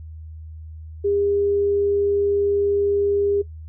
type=tone; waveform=sine; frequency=403.6 Hz; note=G#4; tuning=49 cents flat; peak=-17 dBFS; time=1.04-3.42 s; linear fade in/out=10 ms; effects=noise-tail reverb RT60 0.1 s tail -17 dB re dry + added 79 Hz sine -34 dBFS peak until 3.68 s